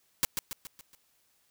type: noise with echo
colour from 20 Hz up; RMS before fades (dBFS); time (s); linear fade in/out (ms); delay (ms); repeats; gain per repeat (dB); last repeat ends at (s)
white; -25; 0.23-0.25; 0; 140; 5; -6; 0.95
effects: white hiss -70 dBFS RMS until 1.5 s